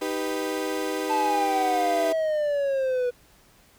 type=chord; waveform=35% pulse; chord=Eb augmented; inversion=none; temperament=equal; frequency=311.1 / 392 / 493.9 Hz; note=Eb4 / G4 / B4; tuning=0 / 0 / 0 cents; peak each=-29 dBFS; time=0.01-2.13 s; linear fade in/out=10 ms
type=exponential sweep; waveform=triangle; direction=down; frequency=885 to 486.3 Hz; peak=-20 dBFS; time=1.09-3.11 s; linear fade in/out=20 ms
effects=pink hiss -57 dBFS RMS until 3.78 s